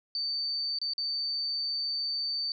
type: tone with dropouts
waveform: sine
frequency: 4573 Hz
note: D8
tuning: 47 cents flat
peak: -29 dBFS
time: 0.15-2.52 s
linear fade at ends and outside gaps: 1 ms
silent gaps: 0.787-0.815 / 0.935-0.98 s
effects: none

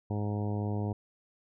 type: harmonic tone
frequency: 103.83 Hz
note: G#2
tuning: in tune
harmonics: 1 / 2 / 3 / 4 / 5 / 6 / 7 / 8 / 9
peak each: -31 / -36 / -40 / -41 / -45 / -48 / -45 / -49 / -49 dBFS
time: 0.1-0.93 s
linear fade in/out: 5 ms
effects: none

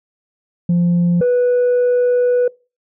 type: tone pair in turn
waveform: sine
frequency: 173.9 / 491.9 Hz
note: F3 / B4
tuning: -7 / -7 cents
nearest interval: octave + tritone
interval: 1800 cents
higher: second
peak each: -9 dBFS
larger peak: neither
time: 0.69-1.21 / 1.21-2.48 s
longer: second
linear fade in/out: 5 ms
effects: noise-tail reverb RT60 0.3 s tail -24 dB re dry + tanh soft clip ceiling -10 dBFS

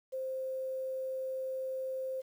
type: tone with quantisation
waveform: sine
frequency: 524 Hz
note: C5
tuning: 2 cents sharp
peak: -34 dBFS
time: 0.12-2.22 s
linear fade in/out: 20 ms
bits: 10
effects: none

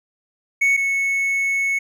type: tone pair in turn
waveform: triangle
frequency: 2217 / 2204 Hz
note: C#7 / C#7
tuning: 0 / -11 cents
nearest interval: unison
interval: 11 cents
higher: first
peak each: -12 / -16 dBFS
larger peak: first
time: 0.61-0.77 / 0.77-1.79 s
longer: second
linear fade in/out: 10 ms
effects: none

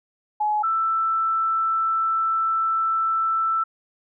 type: tone pair in turn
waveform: sine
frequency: 845 / 1326.7 Hz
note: G#5 / E6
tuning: +30 / +11 cents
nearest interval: minor sixth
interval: 781 cents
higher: second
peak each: -19 dBFS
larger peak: neither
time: 0.4-0.63 / 0.63-3.64 s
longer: second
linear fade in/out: 10 ms
effects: none

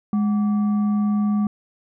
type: tone with frequency modulation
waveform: sine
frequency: 207.7 Hz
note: G#3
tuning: in tune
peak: -17 dBFS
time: 0.13-1.47 s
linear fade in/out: 2 ms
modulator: 951 Hz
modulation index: 0.21
effects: none

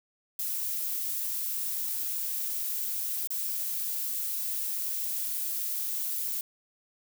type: noise with dropouts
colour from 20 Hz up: violet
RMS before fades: -32 dBFS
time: 0.39-6.41 s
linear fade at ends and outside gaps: 2 ms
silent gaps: 3.273-3.304 s
effects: none

